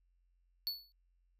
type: tone with exponential decay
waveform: square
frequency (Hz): 4435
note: C#8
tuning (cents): 0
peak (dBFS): -32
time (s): 0.67-0.92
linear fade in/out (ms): 0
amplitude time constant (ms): 53
effects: added 44 Hz sine -70 dBFS peak until 1.39 s